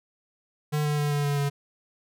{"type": "tone with pitch steps", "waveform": "square", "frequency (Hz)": [150, 148.36, 146.74, 145.14, 143.56, 141.99], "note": ["D3", "D3", "D3", "D3", "D3", "C#3"], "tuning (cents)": [37, 18, -1, -20, -39, 42], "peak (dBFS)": -24, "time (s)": [0.72, 1.5], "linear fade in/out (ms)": 20, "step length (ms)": 130, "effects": []}